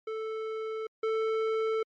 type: tone pair in turn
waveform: square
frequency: 440 / 442.3 Hz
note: A4 / A4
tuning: 0 / +9 cents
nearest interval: unison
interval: 9 cents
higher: second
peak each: -33 / -27 dBFS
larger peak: second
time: 0.07-0.87 / 1.03-1.83 s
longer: neither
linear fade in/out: 5 ms
effects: low-pass 2000 Hz 12 dB/octave + MP3 64 kbps